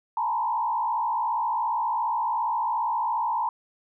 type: tone with frequency modulation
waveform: sine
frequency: 932.3 Hz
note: A#5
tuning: in tune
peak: -23 dBFS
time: 0.17-3.49 s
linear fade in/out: 2 ms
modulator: 57.3 Hz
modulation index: 1.3
effects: none